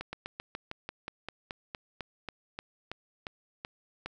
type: slowing click train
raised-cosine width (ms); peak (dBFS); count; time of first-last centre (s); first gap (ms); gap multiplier
0.3; -21; 18; 0.01-4.06; 120; 1.08
effects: none